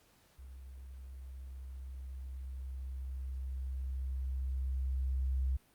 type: tone with level ramp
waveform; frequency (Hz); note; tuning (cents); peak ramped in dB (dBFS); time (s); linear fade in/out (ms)
sine; 65.41; C2; 0; -47 to -29; 0.38-5.57; 10
effects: pink hiss -67 dBFS RMS until 5.74 s + Opus 48 kbps